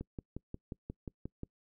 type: click train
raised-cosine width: 3 ms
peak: -27 dBFS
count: 9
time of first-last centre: 0.01-1.433 s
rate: 5.62 Hz
effects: noise-tail reverb RT60 0.1 s tail -25 dB re dry